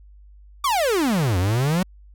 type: exponential two-way sweep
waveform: 45% pulse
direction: down then up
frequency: 1192 to 86.3 to 191.9 Hz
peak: -18 dBFS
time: 0.64-1.83 s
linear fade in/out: 5 ms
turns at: 1.38 s
effects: added 50 Hz sine -44 dBFS peak until 2.14 s